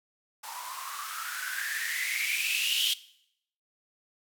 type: noise with band-pass filter sweep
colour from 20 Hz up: violet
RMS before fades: -32 dBFS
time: 0.43-2.94 s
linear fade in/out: 10 ms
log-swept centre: 890 to 3200 Hz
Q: 9.9
effects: noise-tail reverb RT60 0.7 s tail -18 dB re dry